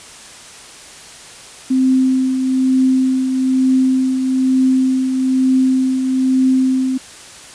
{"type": "tone with tremolo", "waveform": "sine", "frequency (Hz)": 260.3, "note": "C4", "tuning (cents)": -9, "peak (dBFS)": -9, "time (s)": [1.7, 6.98], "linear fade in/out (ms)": 10, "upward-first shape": "triangle", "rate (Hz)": 1.1, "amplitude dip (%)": 50, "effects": ["white hiss -37 dBFS RMS until 7.54 s", "resampled to 22050 Hz"]}